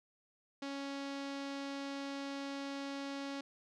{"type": "tone with low-pass filter", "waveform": "sawtooth", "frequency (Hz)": 277.6, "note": "C#4", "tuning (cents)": 3, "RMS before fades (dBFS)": -42, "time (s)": [0.62, 3.41], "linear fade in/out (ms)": 5, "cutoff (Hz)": 4900, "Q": 1.5, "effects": []}